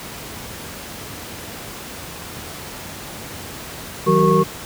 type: tone cluster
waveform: sine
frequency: 161.7 / 188.6 / 379.9 / 464.1 / 1098 Hz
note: E3 / F#3 / F#4 / A#4 / C#6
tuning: -33 / +33 / +46 / -8 / -17 cents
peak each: -18 dBFS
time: 4.06-4.44 s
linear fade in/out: 20 ms
effects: pink hiss -33 dBFS RMS until 4.65 s + high-pass 60 Hz 12 dB/octave